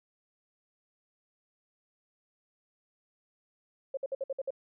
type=tone bursts; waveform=sine; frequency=540 Hz; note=C#5; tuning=45 cents flat; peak=-30 dBFS; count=7; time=3.94-4.506 s; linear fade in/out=5 ms; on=32 ms; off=57 ms; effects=none